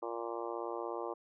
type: harmonic tone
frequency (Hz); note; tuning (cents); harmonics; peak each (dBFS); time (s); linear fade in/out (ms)
116.54; A#2; 0; 3 / 4 / 5 / 6 / 7 / 8 / 9 / 10; -42 / -42 / -44 / -48 / -46 / -48 / -46 / -49; 0.02-1.14; 10
effects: none

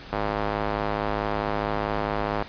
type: tone with band-pass filter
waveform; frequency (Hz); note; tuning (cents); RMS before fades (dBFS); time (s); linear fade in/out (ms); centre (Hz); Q
square; 52.3; G#1; +13; -27; 0.12-2.43; 5; 850; 1
effects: pink hiss -42 dBFS RMS until 2.48 s + resampled to 11025 Hz

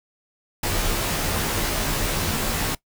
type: noise with comb filter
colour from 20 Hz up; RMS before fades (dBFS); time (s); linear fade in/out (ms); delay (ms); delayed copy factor
pink; -24; 0.63-2.75; 5; 16; -0.85
effects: noise-tail reverb RT60 0.1 s tail -20 dB re dry

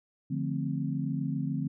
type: chord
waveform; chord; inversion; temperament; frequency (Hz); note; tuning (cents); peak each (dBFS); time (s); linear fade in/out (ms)
sine; D minor seventh; none; equal with one note detuned; 146.83 / 174.01 / 220 / 261.6; D3 / F3 / A3 / C4; 0 / -6 / 0 / 0; -32 / -35 / -37 / -34; 0.3-1.68; 10
effects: none

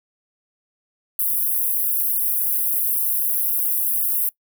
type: high-pass noise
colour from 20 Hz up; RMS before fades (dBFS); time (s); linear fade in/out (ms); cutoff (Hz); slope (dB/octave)
pink; -21; 1.19-4.29; 2; 11000; 48
effects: noise-tail reverb RT60 0.1 s tail -22 dB re dry

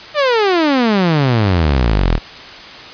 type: exponential sweep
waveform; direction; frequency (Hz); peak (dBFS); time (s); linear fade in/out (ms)
sawtooth; down; 617 to 36.61; -7; 0.14-2.2; 50
effects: white hiss -33 dBFS RMS until 2.93 s + resampled to 11025 Hz

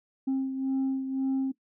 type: beating tone pair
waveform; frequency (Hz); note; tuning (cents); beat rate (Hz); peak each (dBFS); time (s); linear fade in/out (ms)
sine; 266.3 / 268.2; C4 / C4; +31 / +43; 1.9; -25 / -32; 0.27-1.52; 10
effects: noise-tail reverb RT60 0.1 s tail -18 dB re dry + tanh soft clip ceiling -23 dBFS

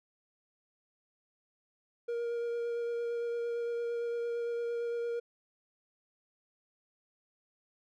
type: tone with vibrato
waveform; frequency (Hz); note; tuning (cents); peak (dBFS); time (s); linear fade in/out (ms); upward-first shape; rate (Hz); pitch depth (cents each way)
triangle; 470.9; A#4; +18; -30; 2.08-5.2; 10; sine; 8.8; 11
effects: none

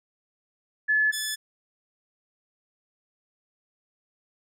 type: tone pair in turn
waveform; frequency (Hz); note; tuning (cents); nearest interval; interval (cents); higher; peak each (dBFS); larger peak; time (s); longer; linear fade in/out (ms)
sine / 10% pulse; 1721 / 1730.8; A6 / A6; -39 / -29; unison; 10; second; -19; neither; 0.88-1.12 / 1.12-1.36; neither; 20
effects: none

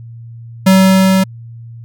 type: tone with level ramp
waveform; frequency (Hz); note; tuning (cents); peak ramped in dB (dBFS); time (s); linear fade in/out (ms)
square; 189.8; F#3; +44; -5 to -9; 0.66-1.24; 10
effects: added 116 Hz sine -29 dBFS peak until 1.84 s

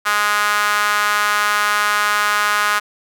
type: tone with high-pass filter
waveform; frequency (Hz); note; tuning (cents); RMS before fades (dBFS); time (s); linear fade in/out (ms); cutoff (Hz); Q
sawtooth; 207.7; G#3; 0; -17; 0.05-2.8; 20; 1300; 3.3
effects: none

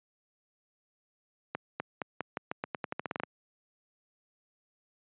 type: accelerating click train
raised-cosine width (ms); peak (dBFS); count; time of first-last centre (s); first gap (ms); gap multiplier
0.5; -17; 16; 1.55-3.235; 250; 0.87
effects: high-pass 150 Hz 12 dB/octave + resampled to 8000 Hz

